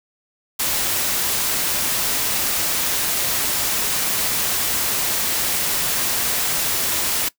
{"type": "noise", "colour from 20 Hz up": "white", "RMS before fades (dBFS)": -21, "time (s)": [0.59, 7.29], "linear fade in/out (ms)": 10, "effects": ["noise-tail reverb RT60 0.1 s tail -20 dB re dry"]}